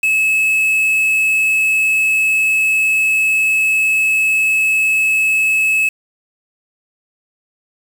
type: tone with quantisation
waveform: triangle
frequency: 2591 Hz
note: E7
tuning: 30 cents flat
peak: -10 dBFS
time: 0.03-5.89 s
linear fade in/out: 5 ms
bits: 5
effects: none